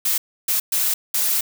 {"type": "noise bursts at uneven times", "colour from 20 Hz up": "blue", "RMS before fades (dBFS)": -20, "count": 4, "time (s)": [[0.05, 0.18], [0.48, 0.6], [0.72, 0.94], [1.14, 1.41]], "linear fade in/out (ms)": 5, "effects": []}